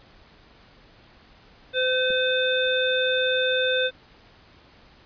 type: harmonic tone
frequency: 512 Hz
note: C5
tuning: 38 cents flat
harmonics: 1 / 3 / 5 / 7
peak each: -23 / -26 / -31 / -26 dBFS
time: 1.73-3.91 s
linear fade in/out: 50 ms
type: clicks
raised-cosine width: 2 ms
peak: -28 dBFS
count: 2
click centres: 2.103 / 2.108 s
effects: pink hiss -53 dBFS RMS until 5.05 s + resampled to 11025 Hz